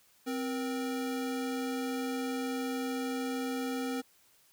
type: tone pair together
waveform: square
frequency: 261.6 / 474.8 Hz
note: C4 / A#4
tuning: 0 / +32 cents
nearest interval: minor seventh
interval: 1032 cents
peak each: -34 / -39 dBFS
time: 0.26-4.02 s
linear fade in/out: 20 ms
effects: white hiss -65 dBFS RMS until 4.52 s